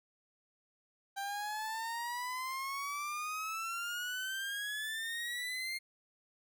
30% pulse exponential sweep, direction up, 784 to 2129 Hz, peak -34 dBFS, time 1.16-5.79 s, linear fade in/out 20 ms, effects none

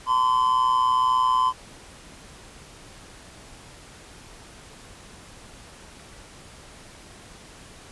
triangle tone with amplitude modulation, 1023 Hz, C6, 39 cents flat, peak -13 dBFS, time 0.06-1.53 s, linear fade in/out 50 ms, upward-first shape sine, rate 122 Hz, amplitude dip 65%, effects pink hiss -46 dBFS RMS until 7.91 s + resampled to 24000 Hz

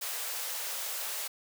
white high-pass noise, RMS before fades -36 dBFS, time 0.01-1.28 s, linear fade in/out 10 ms, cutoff 440 Hz, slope 48 dB/octave, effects none

